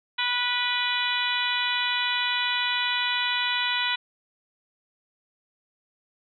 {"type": "harmonic tone with a mistuned harmonic", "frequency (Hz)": 490, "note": "B4", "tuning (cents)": -14, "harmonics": [2, 3, 4, 5, 6, 7, 8], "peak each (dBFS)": [-31, -31, -31, -31, -31, -31, -31], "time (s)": [0.18, 3.96], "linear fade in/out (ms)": 10, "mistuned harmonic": 6, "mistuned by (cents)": 25, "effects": []}